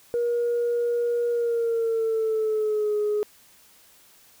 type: tone with pitch glide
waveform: sine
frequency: 475.9 to 419.1 Hz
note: A#4 to G#4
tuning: +36 to +16 cents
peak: -20 dBFS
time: 0.14-3.23 s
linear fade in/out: 0 ms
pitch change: -220 cents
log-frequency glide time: 1.3-2.95 s
effects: tanh soft clip ceiling -18 dBFS + white hiss -55 dBFS RMS until 4.4 s